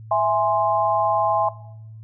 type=chord; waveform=sine; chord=E augmented; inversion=none; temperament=equal; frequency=659.3 / 830.6 / 1046.5 Hz; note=E5 / G#5 / B#5; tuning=0 / 0 / 0 cents; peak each=-20 / -20 / -22 dBFS; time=0.11-1.49 s; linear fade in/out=5 ms; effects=noise-tail reverb RT60 0.7 s tail -18 dB re dry + added 110 Hz sine -37 dBFS peak until 2.03 s